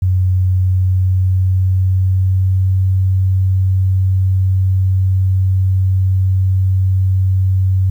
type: tone with pitch glide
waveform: sine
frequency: 92.5 to 94.44 Hz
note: F#2 to F#2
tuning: 0 to +36 cents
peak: -10 dBFS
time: 0.02-7.9 s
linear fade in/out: 5 ms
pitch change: +36 cents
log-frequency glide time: 0.32-2.81 s
effects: 8-bit